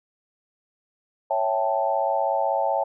sine chord, A dominant seventh, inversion first, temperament equal, 554.4 / 659.3 / 784 / 880 Hz, C#5 / E5 / G5 / A5, 0 / 0 / 0 / 0 cents, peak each -26 dBFS, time 1.3-2.84 s, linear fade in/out 10 ms, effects none

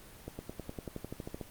accelerating click train, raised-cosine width 2 ms, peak -25 dBFS, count 14, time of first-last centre 0.28-1.412 s, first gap 110 ms, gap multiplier 0.96, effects pink hiss -53 dBFS RMS until 1.5 s + Opus 24 kbps

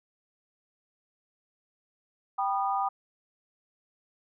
sine chord, G augmented, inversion none, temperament just, 784 / 980 / 1225 Hz, G5 / B5 / D#6, 0 / -14 / -27 cents, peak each -28 / -32 / -31 dBFS, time 2.38-2.89 s, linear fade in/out 10 ms, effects none

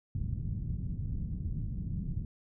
white low-pass noise, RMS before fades -35 dBFS, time 0.15-2.25 s, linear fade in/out 2 ms, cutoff 160 Hz, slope 24 dB/octave, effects none

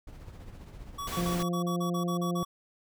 brown noise with tremolo, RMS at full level -43 dBFS, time 0.07-1.34 s, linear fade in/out 5 ms, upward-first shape triangle, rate 15 Hz, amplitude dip 55%
square tone bursts, 1132 Hz, C#6, 36 cents sharp, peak -35 dBFS, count 11, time 0.98-2.45 s, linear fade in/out 10 ms, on 100 ms, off 37 ms
pink noise, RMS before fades -37 dBFS, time 1.07-1.43 s, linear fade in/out 5 ms
harmonic tone, 174.61 Hz, F3, in tune, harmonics 1 / 2 / 3 / 4, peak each -29 / -35 / -39 / -41 dBFS, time 1.17-2.43 s, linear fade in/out 0 ms
effects none

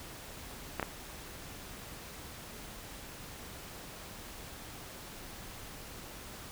clicks, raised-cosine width 0.5 ms, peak -17 dBFS, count 2, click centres 0.797 / 0.828 s, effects pink hiss -47 dBFS RMS until 6.51 s

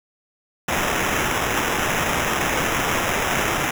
violet noise with sample-and-hold, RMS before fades -22 dBFS, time 0.68-3.71 s, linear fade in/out 5 ms, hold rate 4410 Hz, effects none

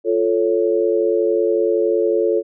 sine chord, F augmented, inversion none, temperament equal, 349.2 / 440 / 554.4 Hz, F4 / A4 / C#5, 0 / 0 / 0 cents, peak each -19 / -17 / -21 dBFS, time 0.04-2.43 s, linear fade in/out 50 ms, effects none

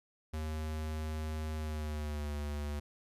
square tone with pitch glide, 77.78 to 73.41 Hz, D#2 to D2, 0 to 0 cents, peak -36 dBFS, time 0.33-2.8 s, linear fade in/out 10 ms, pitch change -100 cents, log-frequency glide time 1.56-2.33 s, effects resampled to 32000 Hz + 13-bit

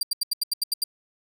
sawtooth tone bursts, 4733 Hz, D8, 13 cents sharp, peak -18 dBFS, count 9, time 0.01-0.839 s, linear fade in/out 5 ms, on 21 ms, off 80 ms, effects none

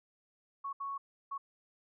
sine tone bursts at uneven times, 1108.7 Hz, C#6, in tune, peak -36 dBFS, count 3, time 0.64-0.73 / 0.8-0.98 / 1.31-1.38 s, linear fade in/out 10 ms, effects none

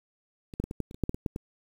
clicks, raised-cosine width 3 ms, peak -29 / -15 / -20 / -22 / -17 / -30 / -30 / -13 / -15 / -21 / -16 / -20 dBFS, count 12, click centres 0.538 / 0.6 / 0.64 / 0.711 / 0.803 / 0.911 / 0.945 / 1.037 / 1.094 / 1.145 / 1.262 / 1.361 s, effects 8-bit

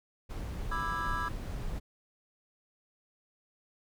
brown noise, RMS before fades -37 dBFS, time 0.29-1.8 s, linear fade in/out 20 ms
triangle chord, E dominant seventh, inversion second, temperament just, 988.9 / 1186.7 / 1318.5 / 1648.1 Hz, B5 / D6 / E6 / G#6, +2 / +18 / 0 / -14 cents, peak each -36 dBFS, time 0.71-1.29 s, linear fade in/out 10 ms
effects none

